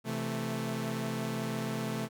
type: chord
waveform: sawtooth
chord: A minor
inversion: first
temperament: equal with one note detuned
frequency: 130.81 / 166.34 / 220 Hz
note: C3 / E3 / A3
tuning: 0 / +16 / 0 cents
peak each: -33 / -36 / -31 dBFS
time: 0.04-2.09 s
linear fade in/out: 50 ms
effects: none